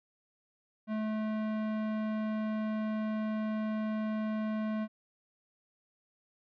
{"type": "tone with tanh clipping", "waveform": "sine", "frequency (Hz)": 216.4, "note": "A3", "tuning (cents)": -29, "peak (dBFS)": -33, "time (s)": [0.87, 4.88], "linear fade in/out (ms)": 50, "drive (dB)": 18, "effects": []}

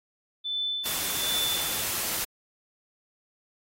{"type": "tone with tremolo", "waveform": "sine", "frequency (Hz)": 3520, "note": "A7", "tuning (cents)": 0, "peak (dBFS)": -26, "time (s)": [0.44, 1.85], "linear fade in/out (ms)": 20, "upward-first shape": "sine", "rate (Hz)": 1.3, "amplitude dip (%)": 80}
{"type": "noise", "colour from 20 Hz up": "white", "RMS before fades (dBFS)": -30, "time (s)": [0.85, 2.25], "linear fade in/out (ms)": 10}
{"effects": ["AAC 48 kbps"]}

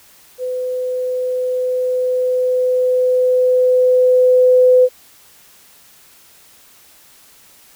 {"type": "tone with level ramp", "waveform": "sine", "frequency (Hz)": 505, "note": "B4", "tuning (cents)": 39, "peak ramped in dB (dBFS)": [-19, -6], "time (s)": [0.38, 4.89], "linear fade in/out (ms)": 50, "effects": ["white hiss -47 dBFS RMS until 7.75 s"]}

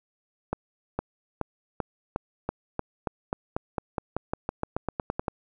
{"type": "accelerating click train", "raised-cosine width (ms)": 1, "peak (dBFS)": -13, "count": 22, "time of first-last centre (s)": [0.53, 5.282], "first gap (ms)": 460, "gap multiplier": 0.92, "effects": []}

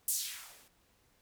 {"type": "noise with band-pass filter sweep", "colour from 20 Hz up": "violet", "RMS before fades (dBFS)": -39, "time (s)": [0.08, 0.68], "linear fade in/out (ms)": 2, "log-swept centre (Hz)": [10000, 210], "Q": 1.6, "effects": ["pink hiss -70 dBFS RMS until 1.21 s"]}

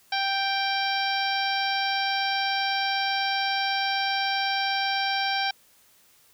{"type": "harmonic tone with a mistuned harmonic", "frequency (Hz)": 784, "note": "G5", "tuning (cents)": 0, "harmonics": [1, 2, 3, 4, 5, 6, 7], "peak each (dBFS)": [-27, -30, -32, -33, -34, -35, -35], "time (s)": [0.12, 5.51], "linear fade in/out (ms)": 5, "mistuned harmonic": 4, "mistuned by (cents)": 16, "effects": ["white hiss -59 dBFS RMS until 6.33 s"]}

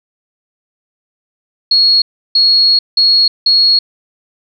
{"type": "tone bursts at uneven times", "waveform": "sine", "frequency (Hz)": 4319, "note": "C#8", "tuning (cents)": -46, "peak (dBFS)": -6, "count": 4, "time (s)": [[1.71, 2.02], [2.35, 2.79], [2.97, 3.28], [3.46, 3.79]], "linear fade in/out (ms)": 5, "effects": []}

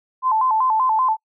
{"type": "tone with vibrato", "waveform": "sine", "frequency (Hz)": 951, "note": "A#5", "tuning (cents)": 34, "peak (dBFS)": -15, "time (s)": [0.22, 1.17], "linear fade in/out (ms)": 50, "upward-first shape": "square", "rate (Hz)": 5.2, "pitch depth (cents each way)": 140, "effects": ["noise-tail reverb RT60 0.1 s tail -26 dB re dry"]}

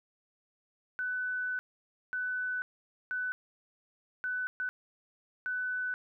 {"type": "tone bursts at uneven times", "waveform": "sine", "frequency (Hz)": 1499, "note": "F#6", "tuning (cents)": 22, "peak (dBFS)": -31, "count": 6, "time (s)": [[0.99, 1.59], [2.13, 2.62], [3.11, 3.32], [4.24, 4.47], [4.6, 4.69], [5.46, 5.94]], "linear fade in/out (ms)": 0, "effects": []}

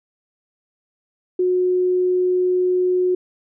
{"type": "tone", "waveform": "sine", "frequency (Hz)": 364.2, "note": "F#4", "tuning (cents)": -27, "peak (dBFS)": -15, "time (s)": [1.39, 3.15], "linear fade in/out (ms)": 5, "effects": []}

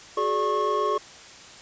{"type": "tone cluster", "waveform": "triangle", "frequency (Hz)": [373.8, 421.8, 584, 1093], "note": ["F#4", "G#4", "D5", "C#6"], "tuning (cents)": [18, 27, -10, -25], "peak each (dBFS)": [-29, -24, -29, -23], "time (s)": [0.17, 0.98], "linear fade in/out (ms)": 5, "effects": ["white hiss -45 dBFS RMS until 1.61 s", "resampled to 16000 Hz"]}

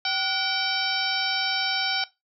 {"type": "harmonic tone with a mistuned harmonic", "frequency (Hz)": 770, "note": "G5", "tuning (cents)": -31, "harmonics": [1, 2, 3, 4, 5, 6, 7], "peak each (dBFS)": [-31, -31, -31, -31, -31, -31, -31], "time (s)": [0.05, 2.04], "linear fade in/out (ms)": 2, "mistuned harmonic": 2, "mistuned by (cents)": -96, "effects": ["noise-tail reverb RT60 0.2 s tail -18 dB re dry"]}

